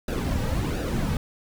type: noise with flanger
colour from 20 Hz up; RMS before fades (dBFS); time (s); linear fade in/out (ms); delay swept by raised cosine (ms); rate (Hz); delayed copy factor
brown; -26; 0.08-1.17; 2; 0.92 to 2.92; 1.4; -0.65
effects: none